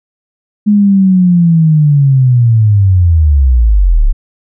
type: linear sweep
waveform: sine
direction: down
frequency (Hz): 210.6 to 31.24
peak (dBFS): -4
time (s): 0.66-4.13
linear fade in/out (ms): 20
effects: none